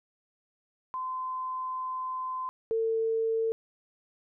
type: tone pair in turn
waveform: sine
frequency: 1029 / 449.5 Hz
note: C6 / A4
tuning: -29 / +37 cents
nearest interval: octave + major second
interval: 1434 cents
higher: first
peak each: -31 / -25 dBFS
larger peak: second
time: 0.94-2.49 / 2.71-3.52 s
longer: first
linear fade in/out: 0 ms
effects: none